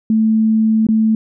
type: tone with dropouts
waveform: sine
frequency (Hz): 220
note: A3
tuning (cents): 0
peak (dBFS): -10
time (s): 0.1-1.15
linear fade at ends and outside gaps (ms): 2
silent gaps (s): 0.868-0.887
effects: none